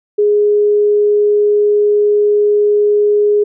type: tone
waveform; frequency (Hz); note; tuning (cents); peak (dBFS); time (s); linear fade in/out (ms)
sine; 415.3; G#4; 0; -8; 0.18-3.44; 10
effects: none